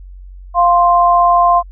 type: tone pair together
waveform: sine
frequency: 698.5 / 1047.2 Hz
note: F5 / C6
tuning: 0 / +1 cents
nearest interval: perfect fifth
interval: 701 cents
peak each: -10 / -10 dBFS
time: 0.54-1.63 s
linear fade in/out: 50 ms
effects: added 46 Hz sine -31 dBFS peak until 1.71 s